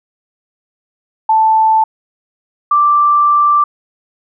sine tone pair in turn, 880 / 1174.7 Hz, A5 / D6, 0 / 0 cents, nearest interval perfect fourth, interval 500 cents, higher second, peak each -7 dBFS, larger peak neither, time 1.29-1.84 / 2.71-3.64 s, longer second, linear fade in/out 5 ms, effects none

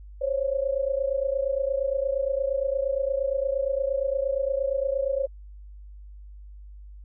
sine tone pair together, 530.4 / 559 Hz, C5 / C#5, +23 / +14 cents, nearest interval minor second, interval 91 cents, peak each -26 dBFS, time 0.21-5.27 s, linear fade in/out 10 ms, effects added 50 Hz sine -41 dBFS peak until 7.04 s

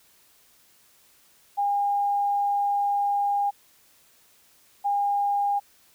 sine tone pair in turn, 810 / 810 Hz, G#5 / G#5, -43 / -43 cents, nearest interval unison, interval 0 cents, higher neither, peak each -21 dBFS, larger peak neither, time 1.57-3.51 / 4.84-5.6 s, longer first, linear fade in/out 20 ms, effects white hiss -59 dBFS RMS until 5.94 s

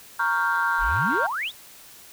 sine chord, G half-diminished seventh, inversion first, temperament equal, 932.3 / 1108.7 / 1396.9 / 1568 Hz, Bb5 / Db6 / F6 / G6, 0 / 0 / 0 / 0 cents, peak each -25 / -27 / -24 / -25 dBFS, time 0.19-1.27 s, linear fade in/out 10 ms
sine exponential sweep, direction up, 30.58 to 3990 Hz, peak -25 dBFS, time 0.78-1.52 s, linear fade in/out 50 ms
effects tanh soft clip ceiling -13 dBFS + white hiss -47 dBFS RMS until 2.12 s

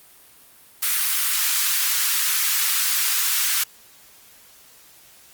white high-pass noise, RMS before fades -21 dBFS, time 0.82-3.64 s, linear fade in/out 10 ms, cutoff 1200 Hz, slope 24 dB/octave, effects white hiss -50 dBFS RMS until 5.33 s + Opus 32 kbps

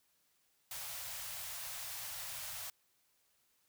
white band-stop noise, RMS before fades -44 dBFS, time 0.71-2.7 s, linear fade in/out 2 ms, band 150 to 560 Hz, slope 48 dB/octave, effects white hiss -75 dBFS RMS until 3.68 s

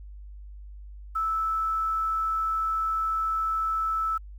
sine tone with quantisation, 1313 Hz, E6, 7 cents flat, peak -24 dBFS, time 1.15-4.18 s, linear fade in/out 10 ms, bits 9, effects added 50 Hz sine -40 dBFS peak until 4.38 s

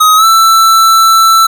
square tone with pitch glide, 1261 to 1329.8 Hz, D#6 to E6, +23 to +15 cents, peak -4 dBFS, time 0-1.47 s, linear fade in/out 10 ms, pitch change +92 cents, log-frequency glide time 0.16-0.25 s, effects none

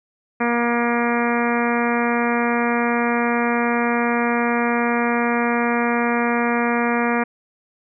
harmonic tone, 237.4 Hz, A#3, 32 cents sharp, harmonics 1 / 2 / 3 / 4 / 5 / 6 / 7 / 8 / 9 / 10, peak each -21 / -24 / -26 / -27 / -28 / -29 / -29 / -30 / -31 / -31 dBFS, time 0.4-7.24 s, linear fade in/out 10 ms, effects none

